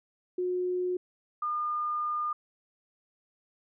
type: tone pair in turn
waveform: sine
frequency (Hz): 362.1 / 1212.3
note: F#4 / D#6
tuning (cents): -37 / -45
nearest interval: octave + major sixth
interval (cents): 2092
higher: second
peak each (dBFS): -27 / -28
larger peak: first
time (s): 0.38-0.97 / 1.42-2.33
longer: second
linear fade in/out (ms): 5
effects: none